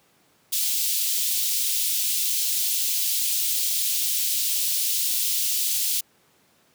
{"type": "high-pass noise", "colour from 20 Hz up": "white", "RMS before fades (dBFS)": -24, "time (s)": [0.52, 6.01], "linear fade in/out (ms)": 10, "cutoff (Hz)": 3000, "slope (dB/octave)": 24, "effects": ["pink hiss -61 dBFS RMS until 6.74 s", "high-pass 150 Hz 12 dB/octave"]}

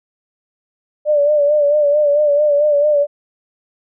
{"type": "tone with vibrato", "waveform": "sine", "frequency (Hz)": 588, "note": "D5", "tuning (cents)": 2, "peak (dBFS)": -10, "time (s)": [1.05, 3.07], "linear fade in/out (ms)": 50, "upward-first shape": "sine", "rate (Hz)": 4.5, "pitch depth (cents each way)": 51, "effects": []}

